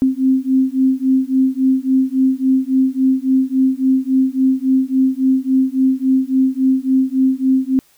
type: beating tone pair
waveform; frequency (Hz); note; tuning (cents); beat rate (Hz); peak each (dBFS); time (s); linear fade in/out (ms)
sine; 261 / 264.6; C4 / C4; -4 / +20; 3.6; -15; 0.02-7.79; 0
effects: white hiss -54 dBFS RMS until 7.97 s